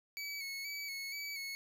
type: tone with vibrato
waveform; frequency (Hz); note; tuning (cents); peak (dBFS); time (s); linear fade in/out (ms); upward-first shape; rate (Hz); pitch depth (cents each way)
25% pulse; 2240; C#7; +18; -36; 0.17-1.55; 0; square; 2.1; 35
effects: none